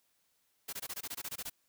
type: noise bursts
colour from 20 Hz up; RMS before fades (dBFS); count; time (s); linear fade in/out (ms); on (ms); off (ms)
white; -40; 12; 0.68-1.499; 10; 49; 21
effects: white hiss -75 dBFS RMS until 1.68 s